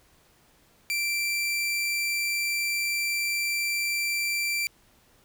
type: tone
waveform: sawtooth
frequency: 2349 Hz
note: D7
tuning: in tune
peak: -22 dBFS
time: 0.9-4.67 s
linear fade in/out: 0 ms
effects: pink hiss -61 dBFS RMS until 5.24 s